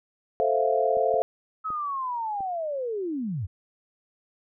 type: chord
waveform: sine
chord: F major seventh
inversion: first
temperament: equal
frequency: 440 / 523.3 / 659.3 / 698.5 Hz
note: A4 / C5 / E5 / F5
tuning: 0 / 0 / 0 / 0 cents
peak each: -26 dBFS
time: 0.4-1.22 s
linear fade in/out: 0 ms
type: clicks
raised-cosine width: 2 ms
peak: -30 dBFS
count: 4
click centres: 0.97 / 1.141 / 1.704 / 2.406 s
type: linear sweep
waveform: sine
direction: down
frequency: 1299 to 77.78 Hz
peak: -27 dBFS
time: 1.64-3.47 s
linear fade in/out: 20 ms
effects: none